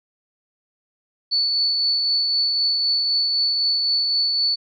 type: tone with tremolo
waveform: sine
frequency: 4461 Hz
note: C#8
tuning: 10 cents sharp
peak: -16 dBFS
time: 1.31-4.56 s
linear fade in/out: 20 ms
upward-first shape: triangle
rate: 3.9 Hz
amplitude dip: 30%
effects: none